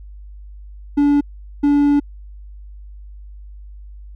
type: tone pair in turn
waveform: triangle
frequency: 287.9 / 287.9 Hz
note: D4 / D4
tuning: -34 / -34 cents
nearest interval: unison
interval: 0 cents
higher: neither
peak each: -9 dBFS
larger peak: neither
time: 0.97-1.21 / 1.63-2 s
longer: second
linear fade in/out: 10 ms
effects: added 50 Hz sine -34 dBFS peak until 4.15 s